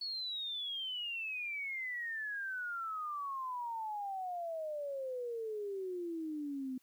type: exponential sweep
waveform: sine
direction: down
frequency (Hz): 4429 to 253.1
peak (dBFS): -37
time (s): 0.01-6.78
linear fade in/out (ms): 5
effects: white hiss -72 dBFS RMS until 6.82 s